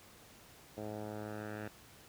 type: tone with low-pass filter sweep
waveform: 10% pulse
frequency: 106.2 Hz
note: G#2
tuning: 39 cents sharp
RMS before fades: -43 dBFS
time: 0.77-1.68 s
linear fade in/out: 5 ms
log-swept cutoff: 660 to 2000 Hz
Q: 1.7
effects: pink hiss -58 dBFS RMS until 2.08 s + high-pass 60 Hz 12 dB/octave